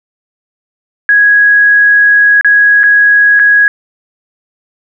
sine tone with dropouts, 1661.2 Hz, G#6, in tune, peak -3 dBFS, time 1.09-3.68 s, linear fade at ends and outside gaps 1 ms, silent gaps 2.411-2.446 / 2.833-2.838 / 3.393-3.397 s, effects none

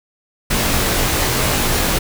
pink noise with comb filter, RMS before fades -17 dBFS, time 0.5-1.99 s, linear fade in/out 10 ms, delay 20 ms, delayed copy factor -0.7, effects none

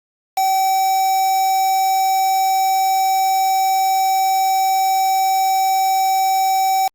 triangle tone with quantisation, 767 Hz, G5, 38 cents flat, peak -12 dBFS, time 0.37-6.88 s, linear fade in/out 5 ms, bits 4, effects Opus 48 kbps

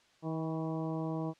harmonic tone with a mistuned harmonic, 160 Hz, D#3, 49 cents sharp, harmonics 1 / 2 / 3 / 4 / 5 / 6 / 7, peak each -36 / -37 / -43 / -43 / -47 / -47 / -51 dBFS, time 0.22-1.34 s, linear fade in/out 50 ms, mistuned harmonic 6, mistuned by +34 cents, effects white hiss -66 dBFS RMS until 1.39 s + low-pass 5000 Hz 12 dB/octave

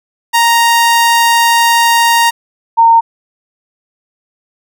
sawtooth / sine tone pair in turn, 932.3 / 917.3 Hz, A#5 / A#5, 0 / -28 cents, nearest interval unison, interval 28 cents, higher first, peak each -3 dBFS, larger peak neither, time 0.33-2.31 / 2.77-3.01 s, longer first, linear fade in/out 20 ms, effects none

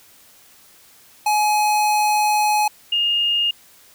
square / sine tone pair in turn, 843 / 2836 Hz, G#5 / F7, +26 / +26 cents, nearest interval octave + major sixth, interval 2100 cents, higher second, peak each -16 dBFS, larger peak neither, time 1.26-2.68 / 2.92-3.51 s, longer first, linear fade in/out 5 ms, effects white hiss -50 dBFS RMS until 3.94 s

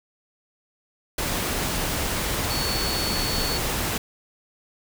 sine tone in noise, 4435 Hz, C#8, in tune, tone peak -28 dBFS, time 2.5-3.58 s, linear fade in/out 5 ms, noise pink, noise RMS -26 dBFS, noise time 1.18-3.98 s, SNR -5 dB, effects none

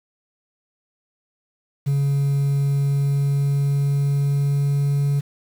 sine tone with pitch glide, 140.2 to 141.91 Hz, C#3 to C#3, +20 to +41 cents, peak -14 dBFS, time 1.86-5.21 s, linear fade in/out 20 ms, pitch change +21 cents, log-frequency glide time 2.77-5.01 s, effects tanh soft clip ceiling -16 dBFS + 7-bit

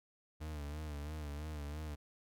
40% pulse tone with vibrato, 74.9 Hz, D2, 35 cents sharp, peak -40 dBFS, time 0.4-1.96 s, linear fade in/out 20 ms, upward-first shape sine, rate 3 Hz, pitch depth 67 cents each way, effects none

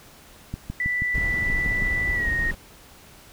click train, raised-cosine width 5 ms, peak -17 dBFS, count 9, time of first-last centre 0.54-1.822 s, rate 6.24 Hz
sine tone with pitch glide, 1975.5 to 1864.6 Hz, B6 to A#6, 0 to 0 cents, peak -22 dBFS, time 0.8-2.51 s, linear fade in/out 2 ms, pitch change -100 cents, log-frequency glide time 2.14-2.29 s
brown noise, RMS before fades -29 dBFS, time 1.14-2.55 s, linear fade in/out 10 ms
effects pink hiss -49 dBFS RMS until 3.32 s

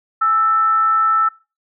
sine tone with frequency modulation, 1318.5 Hz, E6, in tune, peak -12 dBFS, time 0.21-1.29 s, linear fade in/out 10 ms, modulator 487 Hz, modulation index 0.2, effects noise-tail reverb RT60 0.3 s tail -22 dB re dry

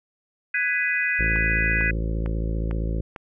sine chord, G# minor seventh, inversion third, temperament just, 1495.1 / 1661.2 / 1993.5 / 2492 Hz, F#6 / G#6 / B6 / D#7, +18 / 0 / +16 / +2 cents, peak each -29 / -26 / -25 / -26 dBFS, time 0.54-1.91 s, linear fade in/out 5 ms
harmonic tone, 55.2 Hz, A1, 6 cents sharp, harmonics 1 / 2 / 3 / 4 / 5 / 6 / 7 / 8 / 9 / 10, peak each -24 / -32 / -32 / -39 / -39 / -38 / -40 / -46 / -41 / -43 dBFS, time 1.19-3.01 s, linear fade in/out 5 ms
click train, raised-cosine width 0.5 ms, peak -20 dBFS, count 5, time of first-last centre 1.36-3.162 s, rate 2.22 Hz
effects none

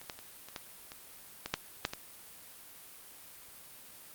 clicks, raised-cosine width 0.2 ms, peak -30 / -21 / -29 / -30 / -20 / -27 / -19 / -11 / -12 / -19 dBFS, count 10, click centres 0.015 / 0.098 / 0.19 / 0.486 / 0.562 / 0.919 / 1.46 / 1.54 / 1.851 / 1.935 s, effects white hiss -52 dBFS RMS until 4.14 s + Opus 32 kbps

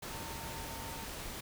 sine tone in noise, 909 Hz, A#5, 44 cents flat, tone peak -48 dBFS, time 0.1-1.05 s, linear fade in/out 10 ms, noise pink, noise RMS -43 dBFS, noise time 0.02-1.41 s, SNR -8 dB, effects none

